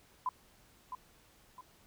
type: tone with echo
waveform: sine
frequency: 1009 Hz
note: B5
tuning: 37 cents sharp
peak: -30 dBFS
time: 0.26-0.29 s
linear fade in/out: 2 ms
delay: 660 ms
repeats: 2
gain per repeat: -8 dB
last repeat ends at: 1.61 s
effects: pink hiss -64 dBFS RMS until 1.86 s